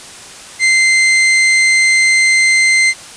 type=tone; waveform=40% pulse; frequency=2080 Hz; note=C7; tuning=11 cents flat; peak=-7 dBFS; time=0.59-2.94 s; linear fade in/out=50 ms; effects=white hiss -33 dBFS RMS until 3.16 s + resampled to 22050 Hz